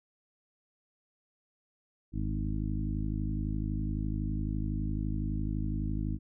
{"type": "harmonic tone with a mistuned harmonic", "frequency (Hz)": 51.91, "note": "G#1", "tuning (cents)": 0, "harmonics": [1, 2, 3, 4, 5, 6], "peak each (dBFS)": [-33, -36, -38, -39, -40, -41], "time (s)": [2.12, 6.19], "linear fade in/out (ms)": 50, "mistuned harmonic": 1, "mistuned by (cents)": -70, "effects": []}